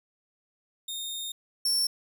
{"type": "tone pair in turn", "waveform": "sawtooth", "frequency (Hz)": [3672, 5435], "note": ["A#7", "F8"], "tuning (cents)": [-27, -48], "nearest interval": "perfect fifth", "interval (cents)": 679, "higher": "second", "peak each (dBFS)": [-30, -21], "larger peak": "second", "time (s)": [[0.88, 1.32], [1.65, 1.87]], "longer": "first", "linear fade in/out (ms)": 5, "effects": []}